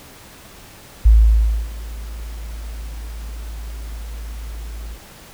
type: tone with ADSR envelope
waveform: sine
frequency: 54.7 Hz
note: A1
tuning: 9 cents flat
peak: -5 dBFS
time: 1.05-4.98 s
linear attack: 10 ms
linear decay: 620 ms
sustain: -22 dB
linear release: 53 ms
effects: pink hiss -42 dBFS RMS until 5.33 s